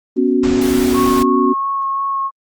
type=chord; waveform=sine; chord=B suspended second; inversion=none; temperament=equal; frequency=246.9 / 277.2 / 370 Hz; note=B3 / C#4 / F#4; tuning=0 / 0 / 0 cents; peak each=-16 dBFS; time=0.16-1.54 s; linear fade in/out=20 ms
type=noise; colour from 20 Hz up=pink; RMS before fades=-24 dBFS; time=0.43-1.23 s; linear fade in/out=5 ms
type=tone with vibrato; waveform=sine; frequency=1094 Hz; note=C#6; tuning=23 cents flat; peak=-16 dBFS; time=0.93-2.31 s; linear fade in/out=50 ms; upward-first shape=sine; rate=2.9 Hz; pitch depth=11 cents each way
effects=Opus 24 kbps